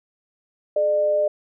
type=tone pair together; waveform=sine; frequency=425 / 601 Hz; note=G#4 / D5; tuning=+40 / +40 cents; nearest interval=tritone; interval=600 cents; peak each=-28 / -17 dBFS; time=0.76-1.28 s; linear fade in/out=5 ms; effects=none